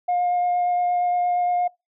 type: tone with vibrato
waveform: sine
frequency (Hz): 712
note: F5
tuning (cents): +33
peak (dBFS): -17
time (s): 0.08-1.68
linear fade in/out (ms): 10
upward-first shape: sine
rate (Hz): 8.6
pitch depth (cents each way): 9
effects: noise-tail reverb RT60 0.2 s tail -24 dB re dry + tanh soft clip ceiling -16 dBFS